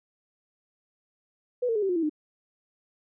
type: tone with pitch steps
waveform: sine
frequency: 493.9 / 455.5 / 420.1 / 387.5 / 357.4 / 329.6 / 304 Hz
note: B4 / A#4 / G#4 / G4 / F4 / E4 / D#4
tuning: 0 / -40 / +20 / -20 / +40 / 0 / -40 cents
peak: -23 dBFS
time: 1.62-2.096 s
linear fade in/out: 10 ms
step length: 68 ms
effects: none